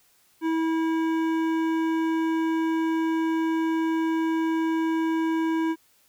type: tone with hard clipping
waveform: sine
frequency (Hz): 324.2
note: E4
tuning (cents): -29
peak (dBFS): -24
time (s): 0.41-5.76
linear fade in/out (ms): 50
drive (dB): 13
effects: white hiss -62 dBFS RMS until 6.08 s